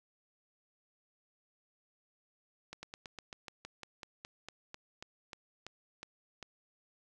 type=slowing click train; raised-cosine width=0.2 ms; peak=-27 dBFS; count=18; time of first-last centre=2.73-6.427 s; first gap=100 ms; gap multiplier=1.09; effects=none